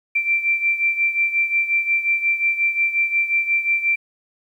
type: beating tone pair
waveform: sine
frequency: 2349 / 2354.6 Hz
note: D7 / D7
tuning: 0 / +4 cents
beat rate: 5.6 Hz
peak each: -18 / -23 dBFS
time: 0.15-3.96 s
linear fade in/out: 10 ms
effects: 9-bit